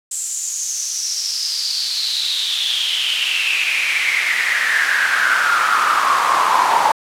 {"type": "noise with high-pass filter sweep", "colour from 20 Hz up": "brown", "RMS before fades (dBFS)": -18, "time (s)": [0.11, 6.92], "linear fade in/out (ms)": 5, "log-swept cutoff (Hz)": [7700, 890], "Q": 7.4, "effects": ["low-pass 12000 Hz 12 dB/octave"]}